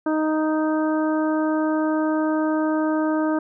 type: harmonic tone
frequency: 311.1 Hz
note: D#4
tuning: in tune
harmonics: 1 / 2 / 3 / 4 / 5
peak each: -20 / -26 / -30 / -32 / -34 dBFS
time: 0.06-3.39 s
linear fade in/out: 5 ms
effects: none

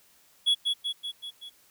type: tone with echo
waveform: triangle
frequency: 3366 Hz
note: G#7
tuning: 23 cents sharp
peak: -18 dBFS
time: 0.46-0.55 s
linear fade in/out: 20 ms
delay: 190 ms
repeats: 5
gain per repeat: -4 dB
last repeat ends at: 1.5 s
effects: white hiss -61 dBFS RMS until 1.7 s

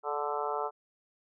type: harmonic tone with a mistuned harmonic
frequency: 146.83 Hz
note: D3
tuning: in tune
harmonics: 3 / 4 / 5 / 6 / 7 / 8 / 9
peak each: -36 / -39 / -37 / -37 / -39 / -41 / -38 dBFS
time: 0.03-0.71 s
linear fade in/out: 50 ms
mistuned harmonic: 3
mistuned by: -21 cents
effects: none

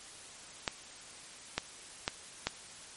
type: clicks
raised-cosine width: 0.2 ms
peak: -12 dBFS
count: 4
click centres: 0.678 / 1.58 / 2.079 / 2.47 s
effects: white hiss -50 dBFS RMS until 2.96 s + MP3 48 kbps

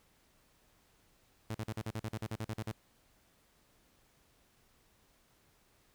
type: tone bursts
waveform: sawtooth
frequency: 109.8 Hz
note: A2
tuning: 3 cents flat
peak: -32 dBFS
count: 14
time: 1.5-2.718 s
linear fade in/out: 5 ms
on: 48 ms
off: 42 ms
effects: pink hiss -69 dBFS RMS until 5.94 s

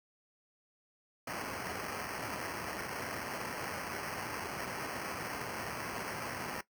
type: noise with sample-and-hold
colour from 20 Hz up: white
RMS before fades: -40 dBFS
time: 1.27-6.61 s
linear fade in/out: 5 ms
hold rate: 3675 Hz
effects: noise-tail reverb RT60 0.1 s tail -17 dB re dry + high-pass 80 Hz 12 dB/octave

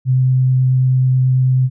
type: tone with vibrato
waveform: sine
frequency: 129.1 Hz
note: C3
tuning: 23 cents flat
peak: -10 dBFS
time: 0.05-1.7 s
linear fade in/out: 50 ms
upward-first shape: triangle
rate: 9.2 Hz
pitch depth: 8 cents each way
effects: none

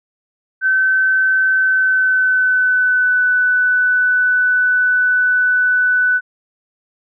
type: tone with pitch glide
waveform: sine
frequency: 1533 to 1494.5 Hz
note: G6 to F#6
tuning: -39 to +17 cents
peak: -11 dBFS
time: 0.61-6.21 s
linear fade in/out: 50 ms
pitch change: -44 cents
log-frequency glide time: 1.53-3.22 s
effects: none

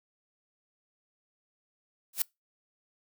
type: noise with exponential growth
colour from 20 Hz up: blue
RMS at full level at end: -21 dBFS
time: 2.13-2.22 s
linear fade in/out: 5 ms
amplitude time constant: 19 ms
effects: noise-tail reverb RT60 0.2 s tail -25 dB re dry

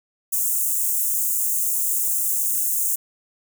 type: high-pass noise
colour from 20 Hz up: white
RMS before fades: -22 dBFS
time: 0.32-2.96 s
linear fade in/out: 10 ms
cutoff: 6800 Hz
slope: 48 dB/octave
effects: none

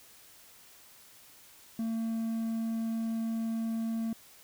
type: tone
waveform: triangle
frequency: 225.8 Hz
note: A3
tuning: 45 cents sharp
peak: -28 dBFS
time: 1.79-4.13 s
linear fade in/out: 2 ms
effects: white hiss -56 dBFS RMS until 4.43 s

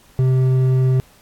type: tone with hard clipping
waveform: sine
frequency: 129.7 Hz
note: C3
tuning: 15 cents flat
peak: -14 dBFS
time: 0.19-1 s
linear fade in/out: 0 ms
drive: 6 dB
effects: pink hiss -51 dBFS RMS until 1.21 s + AAC 64 kbps

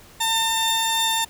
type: tone pair together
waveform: sawtooth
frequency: 901 / 3607 Hz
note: A5 / A7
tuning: +41 / +42 cents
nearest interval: 2 octaves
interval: 2401 cents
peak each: -19 dBFS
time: 0.2-1.25 s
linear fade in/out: 10 ms
effects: pink hiss -48 dBFS RMS until 1.29 s

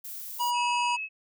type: noise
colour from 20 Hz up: violet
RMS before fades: -39 dBFS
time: 0.04-0.51 s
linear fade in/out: 10 ms
type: harmonic tone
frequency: 966 Hz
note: B5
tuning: 39 cents flat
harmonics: 1 / 3 / 5 / 7 / 9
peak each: -25 / -35 / -39 / -42 / -44 dBFS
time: 0.39-0.97 s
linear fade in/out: 20 ms
type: tone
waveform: sine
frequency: 2583 Hz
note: E7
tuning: 36 cents flat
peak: -31 dBFS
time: 0.53-1.09 s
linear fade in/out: 50 ms
effects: none

